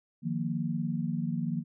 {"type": "chord", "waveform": "sine", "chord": "Eb suspended second", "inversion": "none", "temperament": "equal with one note detuned", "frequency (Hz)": [155.56, 176.13, 233.1], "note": ["Eb3", "F3", "Bb3"], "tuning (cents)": [0, 15, 0], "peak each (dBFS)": -33, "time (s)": [0.22, 1.64], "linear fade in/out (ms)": 50, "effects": []}